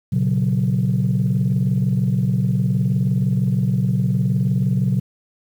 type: chord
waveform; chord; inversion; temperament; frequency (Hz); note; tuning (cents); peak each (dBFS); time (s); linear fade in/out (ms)
sine; F# major; first; equal with one note detuned; 119.26 / 138.59 / 185; A#2 / C#3 / F#3; +40 / 0 / 0; -19; 0.12-5; 10
effects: tanh soft clip ceiling -10 dBFS + 8-bit